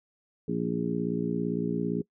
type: harmonic tone with a mistuned harmonic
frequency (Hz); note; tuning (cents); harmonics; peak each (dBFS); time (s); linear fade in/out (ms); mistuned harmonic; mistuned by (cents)
57.7; A#1; -17; 2 / 3 / 4 / 5 / 6 / 7; -42 / -31 / -32 / -33 / -37 / -34; 0.48-2.02; 5; 7; +35
effects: noise-tail reverb RT60 0.1 s tail -23 dB re dry